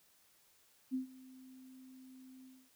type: tone with ADSR envelope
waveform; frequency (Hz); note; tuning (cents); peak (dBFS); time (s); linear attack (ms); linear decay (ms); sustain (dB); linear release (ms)
sine; 259.3; C4; -15; -32; 0.91-2.7; 33; 120; -21; 250
effects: white hiss -69 dBFS RMS until 2.75 s